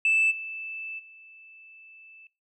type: tone with level steps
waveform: sine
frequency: 2637 Hz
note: E7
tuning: in tune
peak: -18 / -34 / -48 dBFS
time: 0.05-2.27 s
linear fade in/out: 2 ms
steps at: 0.3 / 0.98 s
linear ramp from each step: 20 ms
effects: noise-tail reverb RT60 0.3 s tail -23 dB re dry + tanh soft clip ceiling -16 dBFS